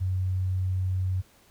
sine tone, 93 Hz, F#2, 9 cents sharp, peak -24 dBFS, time 0-1.22 s, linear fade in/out 20 ms, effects pink hiss -59 dBFS RMS until 1.5 s

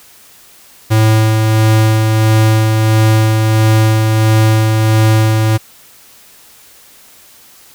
square tone with tremolo, 109.7 Hz, A2, 5 cents flat, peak -7 dBFS, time 0.9-5.58 s, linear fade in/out 20 ms, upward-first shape sine, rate 1.5 Hz, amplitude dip 30%, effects white hiss -42 dBFS RMS until 7.74 s

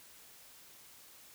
silence, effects white hiss -57 dBFS RMS until 1.34 s

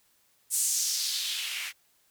blue noise with band-pass filter sweep, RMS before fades -30 dBFS, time 0.5-1.73 s, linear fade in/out 50 ms, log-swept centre 8800 to 2000 Hz, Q 2.4, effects white hiss -67 dBFS RMS until 2.1 s

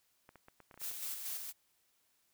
clicks, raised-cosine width 0.5 ms, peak -40 dBFS, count 9, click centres 0.291 / 0.357 / 0.484 / 0.603 / 0.712 / 0.742 / 0.776 / 0.816 / 0.914 s
blue noise with tremolo, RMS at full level -40 dBFS, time 0.79-1.53 s, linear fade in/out 50 ms, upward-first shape square, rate 4.3 Hz, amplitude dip 40%
effects white hiss -75 dBFS RMS until 2.33 s

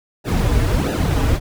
brown noise with flanger, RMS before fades -17 dBFS, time 0.24-1.4 s, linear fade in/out 50 ms, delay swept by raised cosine 0.89 to 5.69 ms, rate 1.5 Hz, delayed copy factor -0.9, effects none

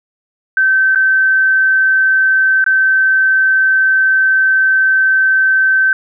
sine tone with dropouts, 1544 Hz, G6, 27 cents flat, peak -8 dBFS, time 0.57-5.93 s, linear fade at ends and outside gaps 2 ms, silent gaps 0.949-0.957 / 2.642-2.663 s, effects none

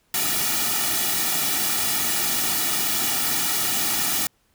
white noise with comb filter, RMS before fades -23 dBFS, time 0.14-4.27 s, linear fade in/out 2 ms, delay 1.9 ms, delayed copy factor -0.8, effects pink hiss -65 dBFS RMS until 4.54 s

